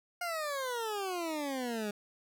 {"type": "exponential sweep", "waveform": "20% pulse", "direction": "down", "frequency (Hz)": [717, 203.1], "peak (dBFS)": -29, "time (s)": [0.21, 1.91], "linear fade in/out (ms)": 5, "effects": []}